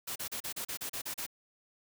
white noise bursts, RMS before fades -38 dBFS, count 10, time 0.07-1.265 s, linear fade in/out 10 ms, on 88 ms, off 35 ms, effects none

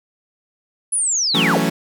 sine linear sweep, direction down, 10300 to 295.5 Hz, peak -16 dBFS, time 0.92-1.58 s, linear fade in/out 10 ms
sawtooth chord, F# minor seventh, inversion third, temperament equal, 164.81 / 185 / 220 / 277.2 Hz, E3 / F#3 / A3 / C#4, 0 / 0 / 0 / 0 cents, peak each -18 dBFS, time 1.34-1.7 s, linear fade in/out 10 ms
effects none

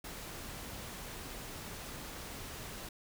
pink noise, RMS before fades -45 dBFS, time 0.04-2.89 s, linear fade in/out 5 ms, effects none

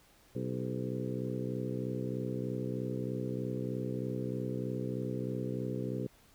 harmonic tone with a mistuned harmonic, 63.2 Hz, B1, 41 cents sharp, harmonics 2 / 3 / 4 / 5 / 6 / 7 / 8, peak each -38 / -40 / -41 / -42 / -43 / -43 / -44 dBFS, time 0.35-6.07 s, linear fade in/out 5 ms, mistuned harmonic 7, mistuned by -50 cents, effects pink hiss -63 dBFS RMS until 6.34 s

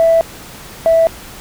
sine tone pair in turn, 659.3 / 656.9 Hz, E5 / E5, 0 / -6 cents, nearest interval unison, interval 6 cents, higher first, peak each -6 dBFS, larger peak neither, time 0-0.21 / 0.86-1.07 s, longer neither, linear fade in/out 0 ms, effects tanh soft clip ceiling -3 dBFS + pink hiss -34 dBFS RMS until 1.4 s

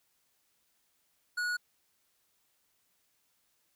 sine tone with tanh clipping, 1457 Hz, F#6, 27 cents flat, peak -32 dBFS, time 1.37-1.57 s, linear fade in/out 10 ms, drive 14 dB, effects white hiss -74 dBFS RMS until 3.75 s

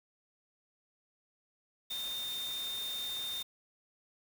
sine tone in noise, 3638 Hz, A#7, 43 cents flat, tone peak -36 dBFS, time 1.9-3.43 s, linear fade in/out 10 ms, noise white, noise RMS -45 dBFS, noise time 1.9-3.43 s, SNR +6 dB, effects none

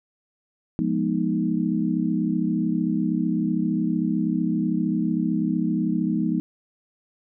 sine chord, F half-diminished seventh, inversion none, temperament equal with one note detuned, 174.61 / 207.7 / 243.3 / 311.1 Hz, F3 / Ab3 / Cb4 / Eb4, 0 / 0 / -26 / 0 cents, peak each -26 dBFS, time 0.79-6.4 s, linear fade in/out 0 ms, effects none

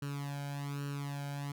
sawtooth tone with flanger, 142 Hz, C#3, 42 cents sharp, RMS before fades -39 dBFS, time 0.02-1.52 s, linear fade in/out 5 ms, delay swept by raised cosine 0.7 to 1.3 ms, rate 1.2 Hz, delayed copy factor +0.8, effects none

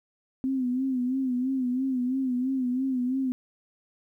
sine tone with vibrato, 256.9 Hz, C4, 32 cents flat, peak -24 dBFS, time 0.44-3.32 s, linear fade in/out 0 ms, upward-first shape sine, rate 3 Hz, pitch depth 75 cents each way, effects 11-bit

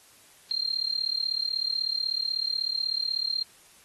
sine tone with amplitude modulation, 4186 Hz, C8, in tune, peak -22 dBFS, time 0.51-3.43 s, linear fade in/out 0 ms, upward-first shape sine, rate 36.2 Hz, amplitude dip 90%, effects white hiss -56 dBFS RMS until 3.84 s + AAC 32 kbps

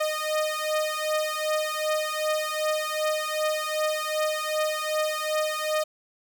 sawtooth beating tone pair, 615 / 617.6 Hz, D#5 / D#5, -20 / -13 cents, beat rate 2.6 Hz, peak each -24 dBFS, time 0-5.84 s, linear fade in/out 10 ms, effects none

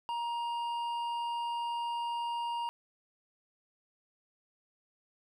sine tone with hard clipping, 942 Hz, A#5, 18 cents sharp, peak -34 dBFS, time 0.09-2.69 s, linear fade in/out 0 ms, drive 7 dB, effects none

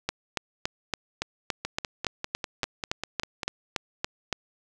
two click trains, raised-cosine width 0.2 ms, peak -13 / -9 dBFS, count 10 / 16, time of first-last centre 1.65-3.432 / 0.09-4.327 s, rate 5.05 / 3.54 Hz, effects none

